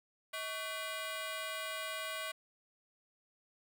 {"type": "ring-modulated tone", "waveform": "15% pulse", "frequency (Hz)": 882, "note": "A5", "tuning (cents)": 4, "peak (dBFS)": -29, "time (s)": [0.33, 2.32], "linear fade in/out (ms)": 10, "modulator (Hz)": 245, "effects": []}